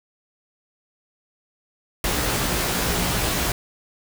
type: noise with comb filter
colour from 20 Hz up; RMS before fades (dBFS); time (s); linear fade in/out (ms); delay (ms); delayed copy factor
pink; -23; 2.04-3.52; 2; 17; +0.7
effects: none